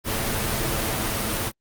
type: noise with comb filter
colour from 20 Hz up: pink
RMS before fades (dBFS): -25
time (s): 0.04-1.52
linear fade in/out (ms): 50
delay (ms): 9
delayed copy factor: +0.55
effects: Opus 32 kbps